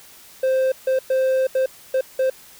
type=tone bursts at uneven times; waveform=triangle; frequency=523.3 Hz; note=C5; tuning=in tune; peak=-14 dBFS; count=6; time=0.43-0.72 / 0.87-0.99 / 1.1-1.47 / 1.55-1.66 / 1.94-2.01 / 2.19-2.3 s; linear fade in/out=5 ms; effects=white hiss -46 dBFS RMS until 2.59 s